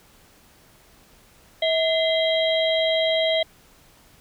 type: harmonic tone with a mistuned harmonic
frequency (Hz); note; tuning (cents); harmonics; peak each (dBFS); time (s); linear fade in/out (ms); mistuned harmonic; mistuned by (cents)
645; E5; -38; 1 / 3 / 5 / 6; -20 / -28 / -25 / -30; 1.62-3.43; 5; 3; +100
effects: pink hiss -54 dBFS RMS until 4.2 s

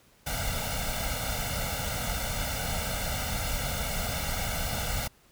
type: noise with comb filter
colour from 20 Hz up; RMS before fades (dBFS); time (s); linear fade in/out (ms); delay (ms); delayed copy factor
pink; -31; 0.26-5.08; 10; 1.4; +1
effects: pink hiss -61 dBFS RMS until 5.31 s

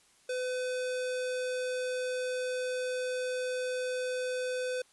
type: tone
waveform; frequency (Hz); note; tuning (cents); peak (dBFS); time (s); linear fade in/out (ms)
square; 505; B4; +39; -32; 0.29-4.82; 5
effects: white hiss -64 dBFS RMS until 4.92 s + resampled to 24000 Hz

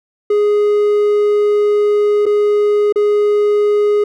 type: tone with dropouts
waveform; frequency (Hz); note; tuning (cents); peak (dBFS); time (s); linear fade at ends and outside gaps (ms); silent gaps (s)
triangle; 415.3; G#4; 0; -8; 0.3-4.04; 5; 2.257-2.263 / 2.925-2.958
effects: none

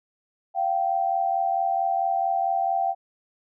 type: tone pair together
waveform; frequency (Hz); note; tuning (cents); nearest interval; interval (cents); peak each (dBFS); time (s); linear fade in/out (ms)
sine; 690 / 774.5; F5 / G5; -21 / -21; major second; 200; -25 / -23; 0.54-2.95; 50
effects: none

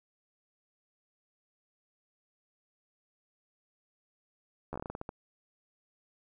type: slowing click train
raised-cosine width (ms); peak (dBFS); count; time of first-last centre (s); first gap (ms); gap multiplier
1; -24; 11; 4.73-5.091; 12; 1.23
effects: 11-bit

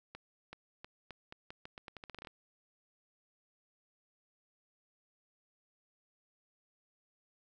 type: accelerating click train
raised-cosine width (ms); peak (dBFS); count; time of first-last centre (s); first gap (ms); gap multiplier
0.3; -30; 17; 0.15-2.272; 380; 0.83
effects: none

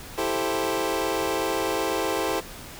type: chord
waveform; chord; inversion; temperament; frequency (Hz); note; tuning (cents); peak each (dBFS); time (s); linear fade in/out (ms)
25% pulse; A minor seventh; second; equal; 329.6 / 392 / 440 / 523.3; E4 / G4 / A4 / C5; 0 / 0 / 0 / 0; -26; 0.17-2.41; 20
effects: pink hiss -41 dBFS RMS until 2.79 s

